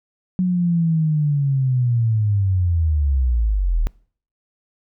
sine linear sweep, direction down, 185 to 36.71 Hz, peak -15 dBFS, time 0.39-3.87 s, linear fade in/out 0 ms, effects noise-tail reverb RT60 0.5 s tail -24 dB re dry

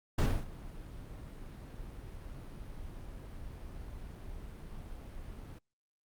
brown noise with ADSR envelope, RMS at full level -25 dBFS, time 0.18-5.59 s, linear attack 8 ms, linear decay 260 ms, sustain -20 dB, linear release 10 ms, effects Opus 48 kbps

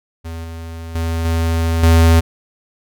square tone with level steps, 82.41 Hz, E2, in tune, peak -26 / -28 / -18 / -15 / -8 dBFS, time 0.24-2.21 s, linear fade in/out 20 ms, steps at 0.44 / 0.95 / 1.25 / 1.83 s, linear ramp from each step 2 ms, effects none

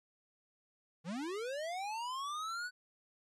square linear sweep, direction up, 149 to 1503 Hz, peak -38 dBFS, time 1.04-2.71 s, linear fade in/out 50 ms, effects low-pass 8000 Hz 12 dB/octave + MP3 64 kbps

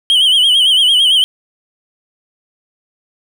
triangle tone with vibrato, 3100 Hz, G7, 20 cents flat, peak -6 dBFS, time 0.1-1.24 s, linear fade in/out 0 ms, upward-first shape sine, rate 8.9 Hz, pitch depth 93 cents each way, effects none

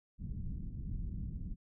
pink low-pass noise, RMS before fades -40 dBFS, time 0.18-1.56 s, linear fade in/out 50 ms, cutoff 200 Hz, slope 24 dB/octave, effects none

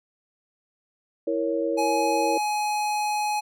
sine chord, A# diminished, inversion second, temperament equal, 329.6 / 466.2 / 554.4 Hz, E4 / A#4 / C#5, 0 / 0 / 0 cents, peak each -27 dBFS, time 1.27-2.38 s, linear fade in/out 5 ms
square tone, 840 Hz, G#5, 19 cents sharp, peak -24 dBFS, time 1.77-3.41 s, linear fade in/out 20 ms
effects low-pass 12000 Hz 12 dB/octave

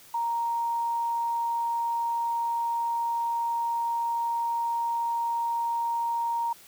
sine tone, 933 Hz, A#5, 1 cent sharp, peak -25 dBFS, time 0.14-6.53 s, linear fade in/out 5 ms, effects white hiss -52 dBFS RMS until 6.67 s

